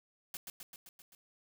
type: noise with echo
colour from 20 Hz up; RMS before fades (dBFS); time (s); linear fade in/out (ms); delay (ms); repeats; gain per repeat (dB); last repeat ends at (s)
white; -42; 0.34-0.37; 2; 130; 6; -3; 1.15
effects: none